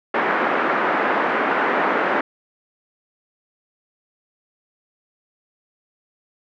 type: band-pass noise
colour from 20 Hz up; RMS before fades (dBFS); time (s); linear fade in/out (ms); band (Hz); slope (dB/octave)
white; -20; 0.14-2.21; 5; 230 to 1700; 24
effects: none

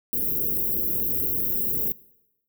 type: band-stop noise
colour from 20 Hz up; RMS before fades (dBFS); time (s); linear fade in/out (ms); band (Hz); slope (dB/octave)
white; -25; 0.13-1.92; 0; 480 to 13000; 48
effects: noise-tail reverb RT60 0.9 s tail -21 dB re dry

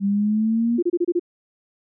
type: exponential sweep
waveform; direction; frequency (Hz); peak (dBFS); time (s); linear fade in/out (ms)
sine; up; 196 to 241.3; -17; 0-0.81; 50
type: tone bursts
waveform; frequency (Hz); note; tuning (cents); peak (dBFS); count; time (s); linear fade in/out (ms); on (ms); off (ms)
sine; 349.2; F4; 0; -16; 6; 0.78-1.196; 10; 46; 28
effects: none

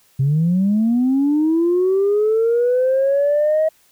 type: linear sweep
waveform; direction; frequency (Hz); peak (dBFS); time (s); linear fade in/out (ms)
sine; up; 130 to 637; -12; 0.19-3.69; 10
effects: tanh soft clip ceiling -10 dBFS + white hiss -56 dBFS RMS until 3.91 s

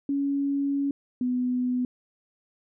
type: tone pair in turn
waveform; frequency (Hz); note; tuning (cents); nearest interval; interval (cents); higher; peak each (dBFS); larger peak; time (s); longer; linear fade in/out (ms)
sine; 280 / 249.5; C#4 / B3; +18 / +18; major second; 200; first; -23; neither; 0.09-0.91 / 1.21-1.85; first; 2
effects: none

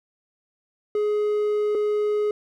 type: tone pair in turn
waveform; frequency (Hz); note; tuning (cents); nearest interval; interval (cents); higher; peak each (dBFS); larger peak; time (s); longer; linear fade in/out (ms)
triangle; 419.4 / 419.4; G#4 / G#4; +17 / +17; unison; 0; neither; -18; neither; 0.95-1.75 / 1.75-2.31; first; 2
effects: none

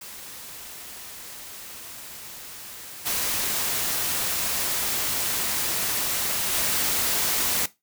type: noise with level steps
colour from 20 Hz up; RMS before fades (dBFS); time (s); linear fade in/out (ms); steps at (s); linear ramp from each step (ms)
white; -40 / -26 / -24; 0.01-7.66; 5; 3.05 / 6.52; 20
effects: noise-tail reverb RT60 0.2 s tail -17 dB re dry

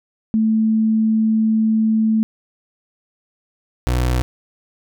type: tone pair in turn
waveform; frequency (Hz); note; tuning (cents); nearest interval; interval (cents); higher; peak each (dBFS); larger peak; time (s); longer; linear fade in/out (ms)
sine / 30% pulse; 220 / 61.74; A3 / B1; 0 / 0; octave + minor seventh; 2200; first; -13; neither; 0.34-2.23 / 3.87-4.22; first; 0
effects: none

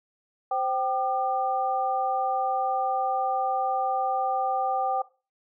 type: tone cluster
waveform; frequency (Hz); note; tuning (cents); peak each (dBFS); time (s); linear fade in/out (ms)
sine; 521 / 775 / 1203; C5 / G5 / D6; -7 / -20 / +41; -33 / -24 / -33; 0.51-5.02; 5
effects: noise-tail reverb RT60 0.3 s tail -17 dB re dry

